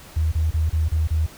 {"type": "tone bursts", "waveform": "sine", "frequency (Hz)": 79, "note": "D#2", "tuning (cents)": 27, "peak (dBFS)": -17, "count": 6, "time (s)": [0.16, 1.265], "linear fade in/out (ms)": 10, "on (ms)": 160, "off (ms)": 29, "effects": ["pink hiss -44 dBFS RMS until 1.37 s"]}